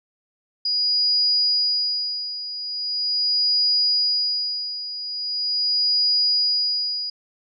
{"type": "tone with tremolo", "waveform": "sine", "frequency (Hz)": 4900, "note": "D#8", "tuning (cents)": -27, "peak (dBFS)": -16, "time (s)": [0.65, 7.1], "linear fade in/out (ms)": 5, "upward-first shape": "sine", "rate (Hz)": 0.41, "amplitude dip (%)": 75, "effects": []}